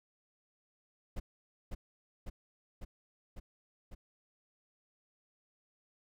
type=noise with echo; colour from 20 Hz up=brown; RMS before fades=-36 dBFS; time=1.16-1.2 s; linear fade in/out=10 ms; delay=550 ms; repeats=5; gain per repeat=-2 dB; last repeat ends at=3.95 s; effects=none